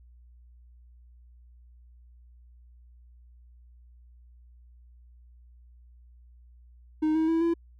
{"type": "tone with pitch steps", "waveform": "triangle", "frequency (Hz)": [310.3, 318.7, 327.2, 336], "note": ["D#4", "D#4", "E4", "E4"], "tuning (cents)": [-5, 42, -13, 33], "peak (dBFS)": -20, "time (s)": [7.02, 7.54], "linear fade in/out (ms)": 10, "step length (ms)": 130, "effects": ["added 60 Hz sine -51 dBFS peak until 7.79 s"]}